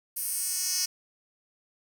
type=tone with high-pass filter sweep; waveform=10% pulse; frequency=365.8 Hz; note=F#4; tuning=20 cents flat; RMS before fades=-30 dBFS; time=0.16-0.86 s; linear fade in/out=10 ms; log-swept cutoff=11000 to 5500 Hz; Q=2.2; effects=none